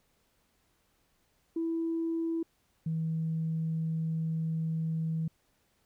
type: tone pair in turn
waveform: sine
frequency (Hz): 329.6 / 161.22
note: E4 / E3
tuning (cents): 0 / -38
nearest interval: octave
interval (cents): 1238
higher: first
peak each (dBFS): -28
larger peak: neither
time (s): 1.56-2.43 / 2.86-5.28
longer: second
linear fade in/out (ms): 5
effects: tanh soft clip ceiling -24 dBFS + pink hiss -72 dBFS RMS until 5.85 s